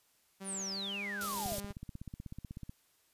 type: tone with pitch glide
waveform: sawtooth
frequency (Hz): 193.6 to 201.7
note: G3 to G3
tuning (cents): -21 to +50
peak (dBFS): -39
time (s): 0.4-1.73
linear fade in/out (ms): 20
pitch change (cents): +71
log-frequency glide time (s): 0.7-1.02
type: exponential sweep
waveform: sine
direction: down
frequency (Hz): 10150 to 542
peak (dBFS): -37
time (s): 0.44-1.6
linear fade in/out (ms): 50
type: band-stop noise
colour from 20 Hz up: white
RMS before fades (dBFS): -40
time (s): 1.21-1.6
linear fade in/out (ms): 0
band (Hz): 660 to 3000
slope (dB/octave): 24
type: click train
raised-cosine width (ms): 5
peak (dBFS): -31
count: 21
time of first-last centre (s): 1.46-2.695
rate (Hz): 16.2
effects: white hiss -71 dBFS RMS until 3.13 s + resampled to 32000 Hz